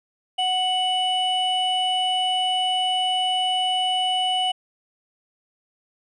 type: tone pair together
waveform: triangle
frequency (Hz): 740 / 2960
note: F#5 / F#7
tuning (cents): 0 / 0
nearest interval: 2 octaves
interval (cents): 2400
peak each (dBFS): -21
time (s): 0.38-4.52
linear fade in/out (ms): 10
effects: resampled to 24000 Hz